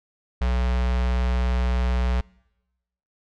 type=tone with notch filter; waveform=square; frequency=61.74 Hz; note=B1; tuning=in tune; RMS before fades=-22 dBFS; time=0.41-2.21 s; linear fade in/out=5 ms; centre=290 Hz; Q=1.2; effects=noise-tail reverb RT60 1.0 s tail -25 dB re dry + low-pass 4000 Hz 12 dB/octave